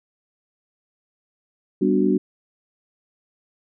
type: chord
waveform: sine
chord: G major seventh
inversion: none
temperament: equal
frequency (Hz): 196 / 246.9 / 293.7 / 370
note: G3 / B3 / D4 / F#4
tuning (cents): 0 / 0 / 0 / 0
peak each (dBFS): -21 / -23 / -21 / -21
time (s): 1.81-2.18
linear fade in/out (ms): 10
effects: none